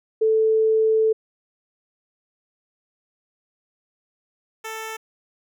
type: tone pair in turn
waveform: sine / 10% pulse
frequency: 440 / 442.3 Hz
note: A4 / A4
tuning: 0 / +9 cents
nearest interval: unison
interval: 9 cents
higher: second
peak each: -15 / -22 dBFS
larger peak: first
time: 0.21-1.13 / 4.64-4.97 s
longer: first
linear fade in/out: 10 ms
effects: none